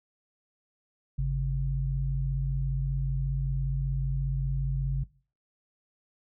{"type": "tone pair together", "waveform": "sine", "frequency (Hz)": [51.02, 136.2], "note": ["G#1", "C#3"], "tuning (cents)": [-30, -30], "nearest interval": "octave + perfect fourth", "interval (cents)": 1700, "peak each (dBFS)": -28, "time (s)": [1.18, 5.04], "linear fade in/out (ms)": 10, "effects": ["noise-tail reverb RT60 0.4 s tail -20 dB re dry"]}